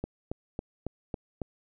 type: click train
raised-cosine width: 2 ms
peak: -19 dBFS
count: 6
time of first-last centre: 0.04-1.417 s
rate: 3.63 Hz
effects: none